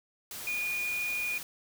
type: tone in noise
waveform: sine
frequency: 2443 Hz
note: D#7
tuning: 32 cents flat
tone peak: -30 dBFS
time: 0.47-1.38 s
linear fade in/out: 2 ms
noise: white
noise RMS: -41 dBFS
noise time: 0.31-1.43 s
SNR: +8 dB
effects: none